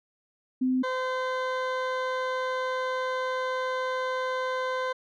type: tone pair in turn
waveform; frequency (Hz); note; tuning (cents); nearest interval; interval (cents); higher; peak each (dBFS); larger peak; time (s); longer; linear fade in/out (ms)
sine / 20% pulse; 256.9 / 513.8; C4 / C5; -32 / -32; octave; 1200; second; -22; neither; 0.61-0.83 / 0.83-4.93; second; 10
effects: low-pass 3000 Hz 12 dB/octave